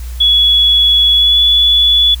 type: tone with pitch glide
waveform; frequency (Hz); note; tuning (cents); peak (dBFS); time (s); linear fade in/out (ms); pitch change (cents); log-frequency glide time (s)
sine; 3380 to 3425; G#7 to A7; +30 to -47; -6; 0.2-2.15; 10; +23; 1.15-1.39
effects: added 60 Hz sine -21 dBFS peak until 2.2 s + white hiss -38 dBFS RMS until 2.2 s